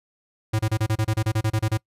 square tone bursts, 109.2 Hz, A2, 13 cents flat, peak -20 dBFS, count 14, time 0.53-1.775 s, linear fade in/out 10 ms, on 62 ms, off 29 ms, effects noise-tail reverb RT60 0.1 s tail -25 dB re dry + resampled to 32000 Hz

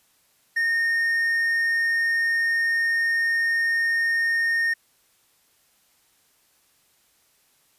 triangle tone, 1838 Hz, A#6, 25 cents flat, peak -18 dBFS, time 0.56-4.74 s, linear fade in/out 10 ms, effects white hiss -63 dBFS RMS until 7.78 s + resampled to 32000 Hz

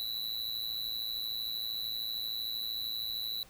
square tone with amplitude modulation, 3951 Hz, B7, in tune, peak -31 dBFS, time 0-3.43 s, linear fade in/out 0 ms, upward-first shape sine, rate 113 Hz, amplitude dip 85%, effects pink hiss -58 dBFS RMS until 3.49 s

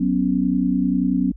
sine chord, F# suspended fourth, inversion none, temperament equal, 185 / 246.9 / 277.2 Hz, F#3 / B3 / C#4, 0 / 0 / 0 cents, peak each -21 dBFS, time 0-1.32 s, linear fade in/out 10 ms, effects added 50 Hz sine -36 dBFS peak until 1.36 s

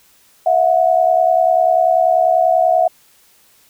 sine tone pair together, 657 / 727.2 Hz, E5 / F#5, -6 / -30 cents, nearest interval major second, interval 176 cents, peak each -13 dBFS, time 0.46-2.88 s, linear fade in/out 5 ms, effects white hiss -52 dBFS RMS until 3.69 s

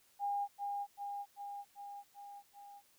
sine tone with echo, 809 Hz, G#5, 46 cents flat, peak -33 dBFS, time 0.19-0.48 s, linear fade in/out 50 ms, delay 390 ms, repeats 6, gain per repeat -3 dB, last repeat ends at 2.82 s, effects white hiss -69 dBFS RMS until 2.98 s

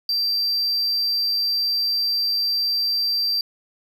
triangle tone, 4699 Hz, D8, in tune, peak -18 dBFS, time 0.09-3.41 s, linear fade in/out 2 ms, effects none

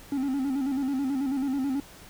triangle tone with vibrato, 270.9 Hz, C#4, 40 cents flat, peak -23 dBFS, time 0.12-1.8 s, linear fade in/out 2 ms, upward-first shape square, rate 9.2 Hz, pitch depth 71 cents each way, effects pink hiss -49 dBFS RMS until 2.09 s

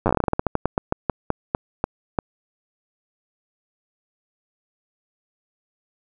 slowing click train, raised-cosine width 1 ms, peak -5 dBFS, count 23, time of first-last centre 0.06-2.188 s, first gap 9 ms, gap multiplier 1.19, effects none

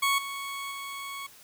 20% pulse tone with level steps, 1108.7 Hz, C#6, in tune, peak -18 / -29 / -31 dBFS, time 0.02-1.27 s, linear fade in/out 10 ms, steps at 0.18 / 0.71 s, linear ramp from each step 5 ms, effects white hiss -53 dBFS RMS until 1.43 s

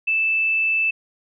sine tone, 2637 Hz, E7, in tune, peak -17 dBFS, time 0.07-0.91 s, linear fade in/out 10 ms, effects none

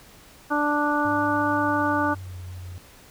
harmonic tone, 294.2 Hz, D4, 3 cents sharp, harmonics 1 / 2 / 3 / 4 / 5, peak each -25 / -29 / -26 / -27 / -27 dBFS, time 0.5-2.15 s, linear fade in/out 20 ms
sine tone with pitch glide, 103.83 to 90.39 Hz, G#2 to F#2, 0 to -40 cents, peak -34 dBFS, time 1.05-2.78 s, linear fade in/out 0 ms, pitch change -240 cents, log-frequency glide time 1.67-2.36 s
effects pink hiss -50 dBFS RMS until 3.1 s

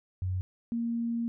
sine tone pair in turn, 92.5 / 233.1 Hz, F#2 / A#3, 0 / 0 cents, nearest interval octave + major third, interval 1600 cents, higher second, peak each -28 dBFS, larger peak neither, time 0.22-0.41 / 0.72-1.28 s, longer second, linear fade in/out 0 ms, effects none

